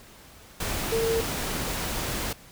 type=tone in noise; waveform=sine; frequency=453.9 Hz; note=A#4; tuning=46 cents flat; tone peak=-23 dBFS; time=0.92-1.21 s; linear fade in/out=5 ms; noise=pink; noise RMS=-30 dBFS; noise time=0.6-2.33 s; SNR=+4 dB; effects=pink hiss -50 dBFS RMS until 2.51 s